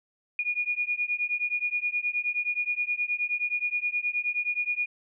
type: beating tone pair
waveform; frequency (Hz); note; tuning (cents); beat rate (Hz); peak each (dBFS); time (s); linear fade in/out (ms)
sine; 2439 / 2448.5; D#7 / D#7; -35 / -28; 9.5; -29; 0.39-4.86; 2
effects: none